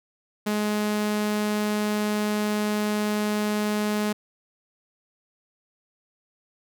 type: tone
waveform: sawtooth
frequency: 210.2 Hz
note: G#3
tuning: 21 cents sharp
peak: -19 dBFS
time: 0.46-4.13 s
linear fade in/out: 10 ms
effects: none